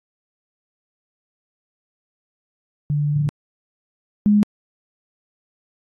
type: tone pair in turn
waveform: sine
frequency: 146.83 / 207.6 Hz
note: D3 / G#3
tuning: 0 / 0 cents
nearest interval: tritone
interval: 600 cents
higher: second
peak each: -17 / -11 dBFS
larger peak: second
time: 2.9-3.29 / 4.26-4.43 s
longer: first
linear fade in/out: 0 ms
effects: AAC 32 kbps